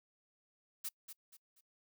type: noise with echo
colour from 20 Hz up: blue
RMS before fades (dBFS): -40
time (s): 0.84-0.89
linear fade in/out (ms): 10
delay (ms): 240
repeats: 3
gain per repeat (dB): -9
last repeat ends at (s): 1.61
effects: noise-tail reverb RT60 0.1 s tail -26 dB re dry